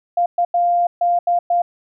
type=tone bursts at uneven times; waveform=sine; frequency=698.5 Hz; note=F5; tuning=in tune; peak=-13 dBFS; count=6; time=0.17-0.26 / 0.38-0.45 / 0.54-0.87 / 1.01-1.19 / 1.27-1.39 / 1.5-1.62 s; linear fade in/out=5 ms; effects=none